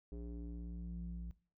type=tone with low-pass filter sweep; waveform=square; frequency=58.4 Hz; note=A#1; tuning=4 cents sharp; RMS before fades=-45 dBFS; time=0.12-1.31 s; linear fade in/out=0 ms; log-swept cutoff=380 to 140 Hz; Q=3.1; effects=noise-tail reverb RT60 0.4 s tail -19 dB re dry